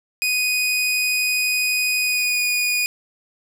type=tone with pitch glide; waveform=sawtooth; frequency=2488 to 2461 Hz; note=D#7 to D#7; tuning=-1 to -20 cents; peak=-15 dBFS; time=0.22-2.86 s; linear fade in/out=0 ms; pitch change=-19 cents; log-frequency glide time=2.01-2.43 s; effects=9-bit